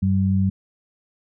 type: tone pair together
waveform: sine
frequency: 95.6 / 191.58 Hz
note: G2 / G3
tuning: -43 / -39 cents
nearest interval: octave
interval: 1204 cents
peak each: -19 dBFS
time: 0.02-0.5 s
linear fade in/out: 10 ms
effects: none